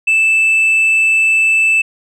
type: tone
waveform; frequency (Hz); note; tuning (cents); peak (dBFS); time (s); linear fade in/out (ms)
sine; 2637; E7; 0; -6; 0.07-1.82; 10
effects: tanh soft clip ceiling -8 dBFS